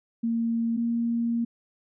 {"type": "tone pair in turn", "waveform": "sine", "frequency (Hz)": [230.3, 233.4], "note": ["A#3", "A#3"], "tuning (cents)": [-21, 2], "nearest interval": "unison", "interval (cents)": 23, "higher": "second", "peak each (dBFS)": -23, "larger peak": "neither", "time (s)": [[0.23, 0.77], [0.77, 1.45]], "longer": "second", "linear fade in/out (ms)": 10, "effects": []}